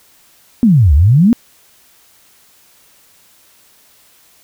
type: exponential two-way sweep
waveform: sine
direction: down then up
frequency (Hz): 253.4 to 67 to 253.4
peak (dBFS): -5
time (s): 0.63-1.33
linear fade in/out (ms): 0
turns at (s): 0.94
effects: white hiss -49 dBFS RMS until 4.43 s